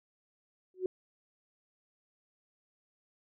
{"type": "tone with exponential growth", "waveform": "sine", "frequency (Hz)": 370, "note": "F#4", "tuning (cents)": 0, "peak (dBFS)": -25, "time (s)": [0.74, 0.86], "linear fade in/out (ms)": 2, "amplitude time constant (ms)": 25, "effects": []}